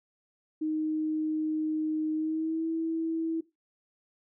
sine tone with pitch glide, 311.1 to 325.6 Hz, D#4 to E4, 0 to -21 cents, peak -27 dBFS, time 0.61-3.41 s, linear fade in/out 10 ms, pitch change +79 cents, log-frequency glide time 2.14-2.67 s, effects noise-tail reverb RT60 0.2 s tail -17 dB re dry

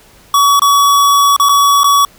square tone with dropouts, 1132 Hz, C#6, 36 cents sharp, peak -7 dBFS, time 0.34-2.05 s, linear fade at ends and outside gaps 2 ms, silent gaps 0.595-0.619 / 1.364-1.398 / 1.488-1.492 / 1.834-1.842 s, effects pink hiss -44 dBFS RMS until 2.18 s

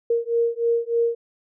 sine beating tone pair, 464.9 / 468.2 Hz, A#4 / A#4, -5 / +8 cents, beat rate 3.3 Hz, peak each -22 dBFS, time 0.1-1.15 s, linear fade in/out 5 ms, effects none

